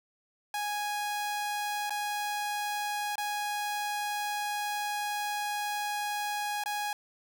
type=tone with dropouts; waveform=sawtooth; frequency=829 Hz; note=G#5; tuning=3 cents flat; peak=-27 dBFS; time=0.54-6.93 s; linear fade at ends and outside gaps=2 ms; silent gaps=1.896-1.905 / 3.156-3.18 / 6.638-6.659 s; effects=10-bit